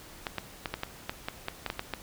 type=clicks; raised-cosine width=0.3 ms; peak=-15 dBFS; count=12; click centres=0.268 / 0.383 / 0.658 / 0.74 / 0.834 / 1.095 / 1.285 / 1.484 / 1.663 / 1.701 / 1.794 / 1.937 s; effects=pink hiss -49 dBFS RMS until 2.02 s